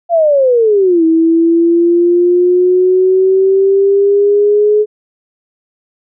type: exponential two-way sweep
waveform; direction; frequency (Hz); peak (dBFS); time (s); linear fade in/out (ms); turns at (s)
sine; down then up; 698.5 to 323.1 to 424.6; -6; 0.09-4.86; 50; 1.04
effects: none